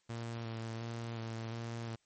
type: tone with vibrato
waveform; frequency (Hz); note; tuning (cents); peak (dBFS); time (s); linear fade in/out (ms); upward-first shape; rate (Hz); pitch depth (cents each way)
sawtooth; 114.7; A#2; -28; -35; 0.09-1.96; 10; square; 1.4; 20
effects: white hiss -75 dBFS RMS until 2.05 s + MP3 32 kbps